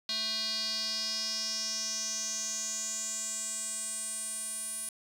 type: tone with band-pass filter sweep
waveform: square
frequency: 220 Hz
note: A3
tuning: in tune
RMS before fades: -35 dBFS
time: 0.09-4.89 s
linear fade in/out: 2 ms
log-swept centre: 4200 to 9900 Hz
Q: 6.2
effects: 10-bit